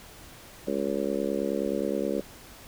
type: harmonic tone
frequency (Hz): 69.5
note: C#2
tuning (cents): +5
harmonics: 3 / 4 / 5 / 6 / 7 / 8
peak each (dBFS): -33 / -33 / -33 / -33 / -33 / -33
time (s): 0.67-2.21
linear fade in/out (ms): 5
effects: pink hiss -48 dBFS RMS until 2.67 s